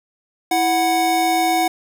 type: tone pair together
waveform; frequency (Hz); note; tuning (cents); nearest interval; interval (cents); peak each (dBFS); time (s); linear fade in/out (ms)
square; 329.3 / 739.3; E4 / F#5; -2 / -2; octave + major second; 1400; -22 / -17; 0.51-1.68; 5
effects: none